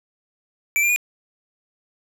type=tone with pitch steps; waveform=square; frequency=2328 / 2387 / 2447 Hz; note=D7 / D7 / D#7; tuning=-16 / +28 / -29 cents; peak=-17 dBFS; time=0.76-0.961 s; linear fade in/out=0 ms; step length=67 ms; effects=none